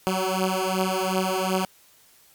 10% pulse beating tone pair, 186.4 / 189.1 Hz, F#3 / F#3, +13 / +38 cents, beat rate 2.7 Hz, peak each -17 dBFS, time 0.07-1.65 s, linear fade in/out 0 ms, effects white hiss -56 dBFS RMS until 2.34 s + MP3 96 kbps

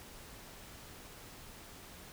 silence, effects pink hiss -52 dBFS RMS until 2.12 s

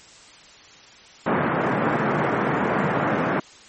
pink band-pass noise, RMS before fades -22 dBFS, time 1.26-3.4 s, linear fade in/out 5 ms, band 150 to 1800 Hz, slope 24 dB/octave, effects white hiss -47 dBFS RMS until 3.68 s + MP3 32 kbps

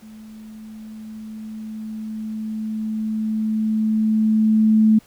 sine tone with level ramp, 217.8 Hz, A3, 17 cents flat, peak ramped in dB -38 to -10 dBFS, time 0.02-4.99 s, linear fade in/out 10 ms, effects pink hiss -53 dBFS RMS until 5.06 s

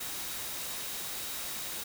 sine tone in noise, 3800 Hz, A#7, 33 cents sharp, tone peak -49 dBFS, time 0-1.84 s, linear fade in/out 10 ms, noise white, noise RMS -38 dBFS, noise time 0-1.84 s, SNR -14 dB, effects none

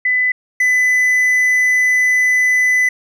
sine / triangle tone pair in turn, 2003 / 2003 Hz, B6 / B6, +24 / +24 cents, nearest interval unison, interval 0 cents, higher neither, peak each -12 / -9 dBFS, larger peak second, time 0.05-0.32 / 0.6-2.89 s, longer second, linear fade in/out 5 ms, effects none

